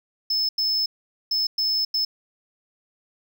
triangle tone bursts at uneven times, 5230 Hz, E8, 15 cents flat, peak -19 dBFS, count 5, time 0.3-0.49 / 0.58-0.86 / 1.31-1.47 / 1.58-1.85 / 1.94-2.05 s, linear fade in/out 5 ms, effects none

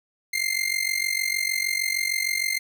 sawtooth tone with amplitude modulation, 2101 Hz, C7, 7 cents sharp, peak -16 dBFS, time 0.33-2.59 s, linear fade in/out 10 ms, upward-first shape sine, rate 46.5 Hz, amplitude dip 85%, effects none

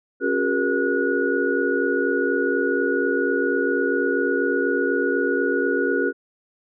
sine tone cluster, 274.6 / 362.6 / 410.7 / 474.9 / 1458 Hz, C#4 / F#4 / G#4 / A#4 / F#6, -16 / -35 / -19 / +32 / -26 cents, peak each -25 dBFS, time 0.2-6.13 s, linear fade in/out 50 ms, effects none

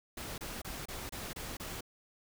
pink noise bursts, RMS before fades -42 dBFS, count 7, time 0.17-1.808 s, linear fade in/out 5 ms, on 210 ms, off 28 ms, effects none

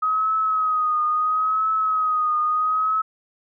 sine tone with vibrato, 1262 Hz, D#6, 24 cents sharp, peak -18 dBFS, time 0.02-3.02 s, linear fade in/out 10 ms, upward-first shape triangle, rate 0.74 Hz, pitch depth 54 cents each way, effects none

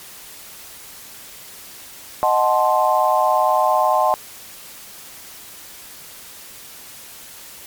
sine chord, D# diminished seventh, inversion none, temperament equal with one note detuned, 622.3 / 740 / 868.9 / 1046.5 Hz, D#5 / F#5 / A5 / C6, 0 / 0 / -22 / 0 cents, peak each -19 dBFS, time 2.23-4.14 s, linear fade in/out 0 ms, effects white hiss -39 dBFS RMS until 7.66 s + MP3 96 kbps

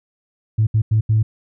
sine tone bursts at uneven times, 109.2 Hz, A2, 13 cents flat, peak -11 dBFS, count 4, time 0.58-0.67 / 0.74-0.82 / 0.91-1.01 / 1.09-1.23 s, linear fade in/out 10 ms, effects tanh soft clip ceiling -8 dBFS

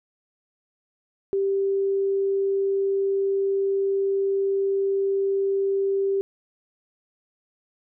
sine tone, 392.2 Hz, G4, 1 cent sharp, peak -20 dBFS, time 1.33-6.21 s, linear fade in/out 0 ms, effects none

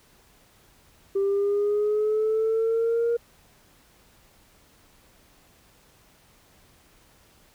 sine linear sweep, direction up, 391.7 to 471.5 Hz, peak -19 dBFS, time 1.15-3.17 s, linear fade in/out 10 ms, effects tanh soft clip ceiling -18 dBFS + pink hiss -58 dBFS RMS until 7.54 s

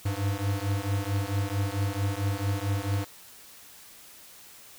square beating tone pair, 97.6 / 102.1 Hz, G2 / G#2, -7 / -29 cents, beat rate 4.5 Hz, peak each -30 dBFS, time 0.05-3.05 s, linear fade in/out 10 ms, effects white hiss -50 dBFS RMS until 4.78 s

